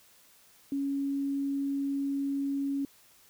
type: tone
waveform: sine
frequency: 277.9 Hz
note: C#4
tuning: 4 cents sharp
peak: -28 dBFS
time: 0.72-2.85 s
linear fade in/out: 2 ms
effects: white hiss -60 dBFS RMS until 3.29 s